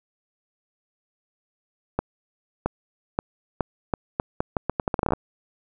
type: accelerating click train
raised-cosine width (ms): 1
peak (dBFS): -8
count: 19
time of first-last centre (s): 1.99-5.135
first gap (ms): 670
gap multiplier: 0.79
effects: none